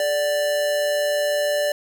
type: tone with amplitude modulation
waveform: square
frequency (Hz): 587.3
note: D5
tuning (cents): 0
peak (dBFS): -18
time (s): 0-1.72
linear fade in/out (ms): 2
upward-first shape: sine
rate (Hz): 160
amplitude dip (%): 40
effects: none